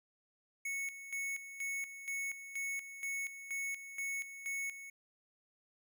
square tone with tremolo, 2208 Hz, C#7, 7 cents flat, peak -37 dBFS, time 0.65-4.9 s, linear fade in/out 5 ms, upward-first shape square, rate 2.1 Hz, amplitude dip 70%, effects none

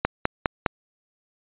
click train, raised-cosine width 0.5 ms, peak -4 dBFS, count 4, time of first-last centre 0.05-0.662 s, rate 4.9 Hz, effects resampled to 8000 Hz

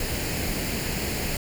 pink noise with comb filter, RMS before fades -28 dBFS, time 0-1.37 s, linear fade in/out 2 ms, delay 0.42 ms, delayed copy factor +0.55, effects none

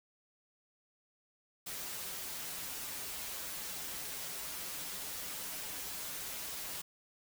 white noise with comb filter, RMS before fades -42 dBFS, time 1.66-6.82 s, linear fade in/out 10 ms, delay 8.7 ms, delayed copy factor -0.75, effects none

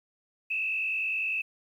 sine tone with frequency modulation, 2605 Hz, E7, 21 cents flat, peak -27 dBFS, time 0.5-1.42 s, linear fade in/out 10 ms, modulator 49.8 Hz, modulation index 1.7, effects 10-bit

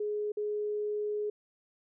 sine tone with dropouts, 418.9 Hz, G#4, 15 cents sharp, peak -30 dBFS, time 0-1.3 s, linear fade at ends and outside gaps 5 ms, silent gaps 0.32-0.37 s, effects none

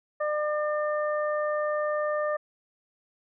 harmonic tone, 600 Hz, D5, 37 cents sharp, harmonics 1 / 2 / 3, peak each -26 / -32 / -36 dBFS, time 0.2-2.37 s, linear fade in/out 10 ms, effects none

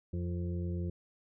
harmonic tone with a mistuned harmonic, 87.6 Hz, F2, 6 cents sharp, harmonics 1 / 2 / 4 / 5 / 6, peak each -34 / -38 / -43 / -52 / -52 dBFS, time 0.13-0.9 s, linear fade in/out 5 ms, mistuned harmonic 4, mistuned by -20 cents, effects none

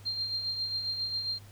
sine tone with tremolo, 4186 Hz, C8, in tune, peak -28 dBFS, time 0.05-1.39 s, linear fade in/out 20 ms, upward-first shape triangle, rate 7.4 Hz, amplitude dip 55%, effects added 101 Hz sine -49 dBFS peak until 1.51 s + pink hiss -57 dBFS RMS until 1.51 s

